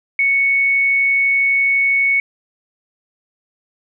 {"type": "tone", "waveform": "sine", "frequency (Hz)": 2217, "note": "C#7", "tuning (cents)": 0, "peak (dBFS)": -12, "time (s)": [0.19, 2.2], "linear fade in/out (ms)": 2, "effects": []}